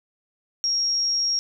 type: tone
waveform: sine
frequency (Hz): 5588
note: F8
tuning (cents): 0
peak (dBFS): -20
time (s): 0.64-1.39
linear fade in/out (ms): 0
effects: none